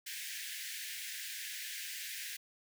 pink high-pass noise, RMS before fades -43 dBFS, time 0.06-2.37 s, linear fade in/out 10 ms, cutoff 1600 Hz, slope 96 dB/octave, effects none

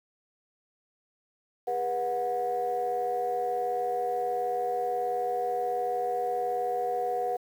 sine tone cluster, 407.3 / 485.9 / 732 Hz, G#4 / B4 / F#5, -34 / -28 / -19 cents, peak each -36 / -30 / -28 dBFS, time 1.67-7.37 s, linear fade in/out 10 ms, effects tanh soft clip ceiling -20 dBFS + 9-bit

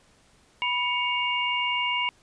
sine tone cluster, 984 / 2231 / 2811 Hz, B5 / C#7 / F7, -7 / +11 / +11 cents, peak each -28 dBFS, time 0.62-2.09 s, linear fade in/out 0 ms, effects pink hiss -60 dBFS RMS until 2.22 s + resampled to 22050 Hz

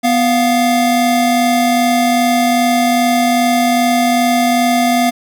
square tone pair together, 247 / 698.5 Hz, B3 / F5, 0 / 0 cents, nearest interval octave + tritone, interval 1800 cents, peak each -14 dBFS, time 0.03-5.11 s, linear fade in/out 20 ms, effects none

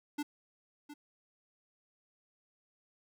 square tone with echo, 293.7 Hz, D4, in tune, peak -34 dBFS, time 0.18-0.23 s, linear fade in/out 10 ms, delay 710 ms, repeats 1, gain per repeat -12 dB, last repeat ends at 0.94 s, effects none

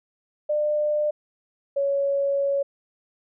sine tone pair in turn, 599 / 558.1 Hz, D5 / C#5, +34 / +12 cents, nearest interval minor second, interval 122 cents, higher first, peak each -20 dBFS, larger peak neither, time 0.49-1.11 / 1.76-2.63 s, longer second, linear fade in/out 10 ms, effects none

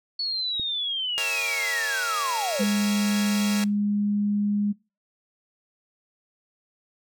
sine linear sweep, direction down, 4435 to 462.6 Hz, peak -25 dBFS, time 0.19-2.64 s, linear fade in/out 5 ms
click, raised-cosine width 3 ms, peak -25 dBFS, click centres 0.597 s
5% pulse chord, A# half-diminished seventh, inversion none, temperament equal, 466.2 / 554.4 / 659.3 / 830.6 Hz, A#4 / C#5 / E5 / G#5, 0 / 0 / 0 / 0 cents, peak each -23 dBFS, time 1.18-3.64 s, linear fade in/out 0 ms
sine tone, 205.5 Hz, G#3, 18 cents flat, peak -21 dBFS, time 2.59-4.73 s, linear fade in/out 20 ms
effects noise-tail reverb RT60 0.3 s tail -24 dB re dry

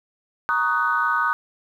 sine chord, D# minor seventh, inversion second, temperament just, 933.4 / 1120.1 / 1244.5 / 1493.4 Hz, A#5 / C#6 / D#6 / F#6, +2 / +18 / 0 / +16 cents, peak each -26 / -27 / -22 / -22 dBFS, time 0.49-1.33 s, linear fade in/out 0 ms, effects tanh soft clip ceiling -8 dBFS + 9-bit

